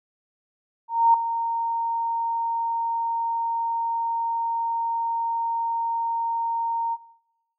sine tone with ADSR envelope, 923 Hz, A#5, 17 cents flat, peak -12 dBFS, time 0.88-6.97 s, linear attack 260 ms, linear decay 3 ms, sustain -11 dB, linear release 38 ms, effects noise-tail reverb RT60 0.9 s tail -20 dB re dry

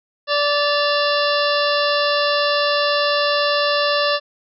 harmonic tone with a mistuned harmonic, 582 Hz, D5, 16 cents flat, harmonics 1 / 2 / 3 / 5 / 6 / 7 / 8 / 9, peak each -19 / -22 / -24 / -26 / -27 / -27 / -28 / -29 dBFS, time 0.27-4.2 s, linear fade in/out 50 ms, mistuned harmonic 5, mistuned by -84 cents, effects none

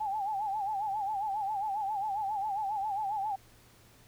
sine tone with vibrato, 822 Hz, G#5, 18 cents flat, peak -30 dBFS, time 0-3.36 s, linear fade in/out 10 ms, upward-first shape sine, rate 7.4 Hz, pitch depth 110 cents each way, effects added 116 Hz sine -64 dBFS peak until 4.07 s + pink hiss -60 dBFS RMS until 4.07 s

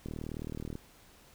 click train, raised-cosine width 3 ms, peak -26 dBFS, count 28, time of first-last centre 0.06-0.754 s, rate 38.9 Hz, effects pink hiss -59 dBFS RMS until 1.34 s

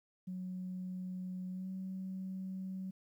sine tone with pitch glide, 183.9 to 188.63 Hz, F#3 to F#3, -10 to +34 cents, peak -38 dBFS, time 0.27-2.91 s, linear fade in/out 10 ms, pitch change +44 cents, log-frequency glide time 1.51-1.69 s, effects tanh soft clip ceiling -34 dBFS + 12-bit

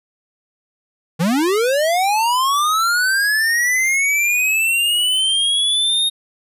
square linear sweep, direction up, 150 to 3729 Hz, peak -15 dBFS, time 1.19-6.1 s, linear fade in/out 20 ms, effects resampled to 32000 Hz

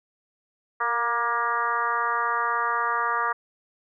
harmonic tone with a mistuned harmonic, 236.2 Hz, A#3, 23 cents sharp, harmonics 2 / 3 / 4 / 5 / 6 / 7 / 8, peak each -36 / -35 / -29 / -25 / -31 / -32 / -34 dBFS, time 0.8-3.33 s, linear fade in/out 10 ms, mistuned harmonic 2, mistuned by -27 cents, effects none

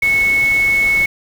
sine tone in noise, 2202 Hz, C#7, 12 cents flat, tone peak -11 dBFS, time 0.02-1.06 s, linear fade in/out 5 ms, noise pink, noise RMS -29 dBFS, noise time 0.02-1.06 s, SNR +15 dB, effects none

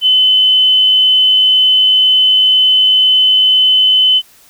sine tone, 3034 Hz, F#7, 43 cents sharp, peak -6 dBFS, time 0.01-4.22 s, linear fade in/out 50 ms, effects white hiss -45 dBFS RMS until 4.49 s

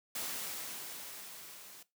white noise with level ramp, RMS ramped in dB -38 to -53 dBFS, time 0.15-1.83 s, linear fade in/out 5 ms, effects noise-tail reverb RT60 0.2 s tail -18 dB re dry + high-pass 150 Hz 12 dB/octave

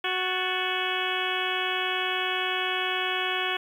harmonic tone with a mistuned harmonic, 370 Hz, F#4, in tune, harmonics 1 / 2 / 3 / 4 / 5 / 6 / 7 / 8 / 9, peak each -34 / -34 / -34 / -34 / -34 / -34 / -34 / -34 / -34 dBFS, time 0.04-3.57 s, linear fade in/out 5 ms, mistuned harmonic 5, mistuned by -87 cents, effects 9-bit

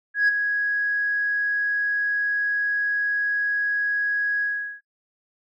sine tone with ADSR envelope, 1661.2 Hz, G#6, in tune, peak -12 dBFS, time 0.14-4.81 s, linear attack 140 ms, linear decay 21 ms, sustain -8 dB, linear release 390 ms, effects noise-tail reverb RT60 0.1 s tail -22 dB re dry + tanh soft clip ceiling -13 dBFS

